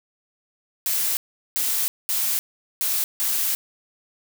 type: noise bursts at uneven times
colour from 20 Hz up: blue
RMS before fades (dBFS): -23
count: 5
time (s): 0.86-1.17 / 1.56-1.88 / 2.09-2.39 / 2.81-3.04 / 3.2-3.55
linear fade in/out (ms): 0
effects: none